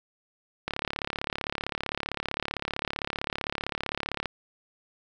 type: click train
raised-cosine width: 0.3 ms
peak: -13 dBFS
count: 128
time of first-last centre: 0.68-4.257 s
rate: 35.5 Hz
effects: none